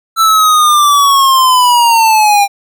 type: linear sweep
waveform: square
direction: down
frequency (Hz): 1333 to 795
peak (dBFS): -6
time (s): 0.16-2.48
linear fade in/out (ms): 50
effects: none